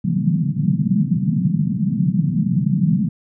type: band-pass noise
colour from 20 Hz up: pink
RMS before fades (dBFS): -18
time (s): 0.04-3.09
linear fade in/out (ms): 10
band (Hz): 140 to 210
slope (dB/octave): 48
effects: none